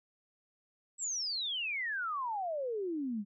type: exponential sweep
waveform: sine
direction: down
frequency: 7902 to 194.4 Hz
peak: -33 dBFS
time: 0.98-3.25 s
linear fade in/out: 50 ms
effects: none